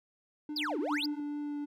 triangle tone with tremolo, 299.4 Hz, D4, 33 cents sharp, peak -33 dBFS, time 0.49-1.2 s, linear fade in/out 2 ms, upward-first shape sine, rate 9.4 Hz, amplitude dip 45%
triangle exponential two-way sweep, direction down then up, 5274 to 262 to 5274 Hz, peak -30 dBFS, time 0.56-1.06 s, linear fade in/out 5 ms, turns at 0.79 s
triangle tone with vibrato, 292.5 Hz, D4, 7 cents flat, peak -32 dBFS, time 0.89-1.66 s, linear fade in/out 20 ms, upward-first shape triangle, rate 2.5 Hz, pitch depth 10 cents each way
effects none

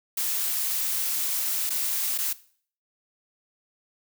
blue noise with dropouts, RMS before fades -27 dBFS, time 0.17-2.33 s, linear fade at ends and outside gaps 5 ms, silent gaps 1.695-1.702 / 2.178-2.185 s, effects noise-tail reverb RT60 0.5 s tail -18 dB re dry

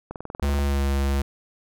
click train, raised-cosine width 1 ms, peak -19 dBFS, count 11, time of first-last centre 0.11-0.588 s, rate 20.9 Hz
square tone with pitch glide, 70.8 to 69.14 Hz, C#2 to C#2, +37 to -4 cents, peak -21 dBFS, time 0.42-1.22 s, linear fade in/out 5 ms, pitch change -41 cents, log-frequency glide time 0.62-0.81 s
effects none

